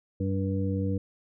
harmonic tone, 96.5 Hz, G2, 27 cents flat, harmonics 1 / 2 / 3 / 5, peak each -28 / -31 / -33 / -35 dBFS, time 0.2-0.98 s, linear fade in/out 5 ms, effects none

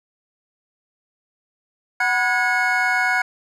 triangle tone cluster, 746 / 985 / 1453 / 1658 / 2190 Hz, F#5 / B5 / F#6 / G#6 / C#7, +14 / -5 / -32 / -3 / -22 cents, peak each -22 / -26 / -19 / -22 / -22 dBFS, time 2-3.22 s, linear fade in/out 5 ms, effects none

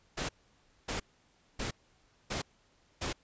pink noise bursts, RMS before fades -35 dBFS, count 5, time 0.17-3.13 s, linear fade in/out 10 ms, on 120 ms, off 590 ms, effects pink hiss -68 dBFS RMS until 3.23 s + resampled to 16000 Hz

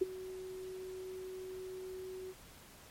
sine tone with ADSR envelope, 373.4 Hz, F#4, 16 cents sharp, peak -24 dBFS, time 0.01-2.34 s, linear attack 10 ms, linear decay 20 ms, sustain -18 dB, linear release 43 ms, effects pink hiss -57 dBFS RMS until 2.9 s + MP3 64 kbps

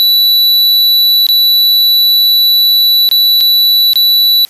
square tone with dropouts, 3951 Hz, B7, in tune, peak -6 dBFS, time 0-4.45 s, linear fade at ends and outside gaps 0 ms, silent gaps 1.267-1.288 / 3.09-3.113 / 3.405-3.409 / 3.933-3.957 s, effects white hiss -41 dBFS RMS until 4.49 s + resampled to 32000 Hz

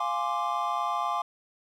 triangle chord, D half-diminished seventh, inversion first, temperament equal, 698.5 / 830.6 / 1046.5 / 1174.7 Hz, F5 / Ab5 / C6 / D6, 0 / 0 / 0 / 0 cents, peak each -31 / -31 / -30 / -29 dBFS, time 0-1.22 s, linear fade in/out 5 ms, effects none

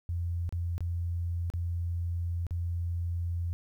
sine tone with dropouts, 86 Hz, F2, 26 cents flat, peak -29 dBFS, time 0.09-3.53 s, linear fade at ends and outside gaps 0 ms, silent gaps 0.492-0.525 / 0.78-0.806 / 1.501-1.537 / 2.467-2.508 s, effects 11-bit

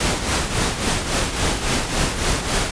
pink noise with tremolo, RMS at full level -18 dBFS, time 0-2.71 s, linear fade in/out 5 ms, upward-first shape triangle, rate 3.6 Hz, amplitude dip 65%, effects resampled to 22050 Hz

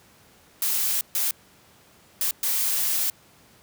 blue noise bursts at uneven times, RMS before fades -24 dBFS, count 4, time 0.62-1.01 / 1.15-1.31 / 2.21-2.31 / 2.43-3.1 s, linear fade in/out 2 ms, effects pink hiss -55 dBFS RMS until 3.62 s + high-pass 80 Hz 12 dB/octave

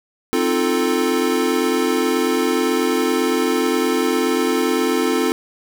square chord, F dominant seventh, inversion second, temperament equal, 261.6 / 311.1 / 349.2 / 440 Hz, C4 / Eb4 / F4 / A4, 0 / 0 / 0 / 0 cents, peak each -22 / -25 / -22 / -22 dBFS, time 0.33-5.32 s, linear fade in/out 0 ms, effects none

